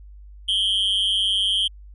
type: tone with amplitude modulation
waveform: triangle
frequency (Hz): 3160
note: G7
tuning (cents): +13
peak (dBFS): -13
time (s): 0.48-1.68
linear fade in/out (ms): 10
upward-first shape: sine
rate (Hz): 198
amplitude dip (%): 90
effects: added 50 Hz sine -40 dBFS peak until 1.94 s + resampled to 24000 Hz